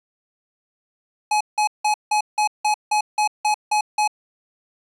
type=tone bursts; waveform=square; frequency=845 Hz; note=G#5; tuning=30 cents sharp; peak=-17 dBFS; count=11; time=1.31-4.077 s; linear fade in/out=5 ms; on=97 ms; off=170 ms; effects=resampled to 24000 Hz